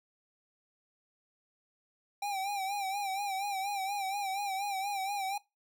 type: tone with vibrato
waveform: square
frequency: 790 Hz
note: G5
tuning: 13 cents sharp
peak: -33 dBFS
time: 2.22-5.38 s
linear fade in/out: 5 ms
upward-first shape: sine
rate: 4.2 Hz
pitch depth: 70 cents each way
effects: noise-tail reverb RT60 0.2 s tail -20 dB re dry